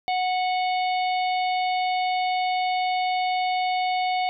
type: harmonic tone with a mistuned harmonic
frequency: 736 Hz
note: F#5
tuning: 9 cents flat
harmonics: 1 / 3 / 4 / 5 / 6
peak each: -22 / -31 / -37 / -38 / -39 dBFS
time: 0.08-4.29 s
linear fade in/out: 0 ms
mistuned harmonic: 5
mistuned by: -20 cents
effects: none